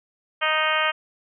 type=harmonic tone; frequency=311.1 Hz; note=D#4; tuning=in tune; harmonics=2 / 3 / 4 / 5 / 6 / 7 / 8 / 9 / 10; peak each=-28 / -30 / -25 / -27 / -28 / -29 / -29 / -30 / -30 dBFS; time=0.41-0.92 s; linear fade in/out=20 ms; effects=none